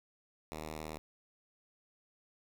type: tone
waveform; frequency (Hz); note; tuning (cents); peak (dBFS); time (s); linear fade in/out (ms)
5% pulse; 77.78; D#2; 0; -30; 0.52-0.98; 0
effects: none